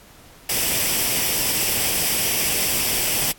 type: noise with comb filter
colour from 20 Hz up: white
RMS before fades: -21 dBFS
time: 0.49-3.32 s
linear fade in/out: 5 ms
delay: 0.37 ms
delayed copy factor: +0.5
effects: pink hiss -48 dBFS RMS until 3.38 s + AAC 64 kbps